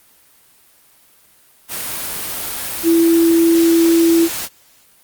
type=tone in noise; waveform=sine; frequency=333.1 Hz; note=E4; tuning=18 cents sharp; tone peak=-9 dBFS; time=2.83-4.29 s; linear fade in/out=50 ms; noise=white; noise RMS=-24 dBFS; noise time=1.68-4.49 s; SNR=+12 dB; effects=white hiss -51 dBFS RMS until 5.03 s + Opus 32 kbps